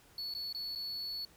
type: tone with dropouts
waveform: triangle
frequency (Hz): 4417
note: C#8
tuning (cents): -7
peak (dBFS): -36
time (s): 0.18-1.25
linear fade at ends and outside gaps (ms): 2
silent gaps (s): 0.339-0.349 / 0.527-0.547 / 0.751-0.757
effects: pink hiss -62 dBFS RMS until 1.36 s